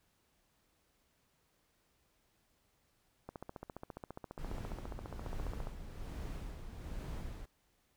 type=click train; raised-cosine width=1 ms; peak=-30 dBFS; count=36; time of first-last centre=3.29-5.671 s; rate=14.7 Hz
type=noise with tremolo; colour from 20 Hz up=brown; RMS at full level=-41 dBFS; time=4.38-7.46 s; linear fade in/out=10 ms; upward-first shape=sine; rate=1.2 Hz; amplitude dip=50%
effects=pink hiss -75 dBFS RMS until 7.96 s